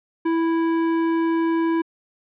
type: tone with hard clipping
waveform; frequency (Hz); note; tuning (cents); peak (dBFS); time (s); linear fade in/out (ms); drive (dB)
sine; 329.6; E4; 0; -20; 0.25-1.82; 10; 15
effects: low-pass 2000 Hz 12 dB/octave